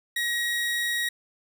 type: tone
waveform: 30% pulse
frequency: 1897 Hz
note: A#6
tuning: 30 cents sharp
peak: -22 dBFS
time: 0.16-1.09 s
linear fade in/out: 5 ms
effects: none